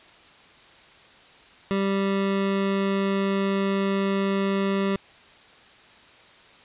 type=tone; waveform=25% pulse; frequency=196 Hz; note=G3; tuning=in tune; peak=-18 dBFS; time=1.71-4.96 s; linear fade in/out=0 ms; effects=white hiss -51 dBFS RMS until 6.64 s + resampled to 8000 Hz